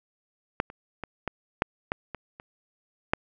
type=clicks; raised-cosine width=0.5 ms; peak=-8 / -28 / -19 / -14 / -6 / -11 / -20 / -27 / -6 dBFS; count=9; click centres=0.601 / 0.701 / 1.037 / 1.277 / 1.621 / 1.919 / 2.147 / 2.399 / 3.135 s; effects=none